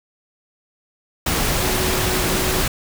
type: tone in noise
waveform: sine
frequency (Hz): 370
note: F#4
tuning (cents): 0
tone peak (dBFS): -26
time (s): 1.62-2.61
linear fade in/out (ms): 5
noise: pink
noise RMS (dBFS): -20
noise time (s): 1.26-2.68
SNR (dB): -9
effects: none